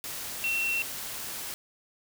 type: tone in noise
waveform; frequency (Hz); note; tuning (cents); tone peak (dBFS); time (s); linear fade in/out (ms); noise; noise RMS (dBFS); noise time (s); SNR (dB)
sine; 2715; F7; -50; -26; 0.44-0.82; 0; white; -37; 0.04-1.54; +8
effects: none